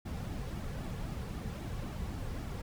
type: noise with flanger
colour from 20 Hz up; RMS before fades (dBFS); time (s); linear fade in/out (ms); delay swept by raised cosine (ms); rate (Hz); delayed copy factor
brown; -39; 0.05-2.62; 10; 1.9 to 3.3; 3.8; -0.55
effects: none